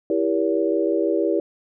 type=chord; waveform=sine; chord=E diminished seventh; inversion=none; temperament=just; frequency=329.6 / 395.6 / 474.7 / 569.6 Hz; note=E4 / G4 / Bb4 / Db5; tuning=0 / +16 / +31 / +47 cents; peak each=-22 / -23 / -25 / -25 dBFS; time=0.1-1.4 s; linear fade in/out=2 ms; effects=none